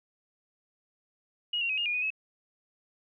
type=tone with pitch steps; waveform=sine; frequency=2887 / 2755 / 2538 / 2837 / 2432 / 2482 / 2576 Hz; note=F#7 / F7 / D#7 / F7 / D#7 / D#7 / E7; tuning=-43 / -24 / +34 / +27 / -40 / -5 / -41 cents; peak=-27 dBFS; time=1.53-2.104 s; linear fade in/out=5 ms; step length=82 ms; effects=none